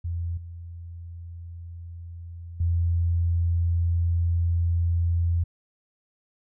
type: tone with level steps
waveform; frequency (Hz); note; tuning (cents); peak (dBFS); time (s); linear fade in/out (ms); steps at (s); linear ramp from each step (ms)
sine; 85.2; F2; -42; -26 / -36 / -20; 0.04-5.44; 10; 0.37 / 2.6; 5
effects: none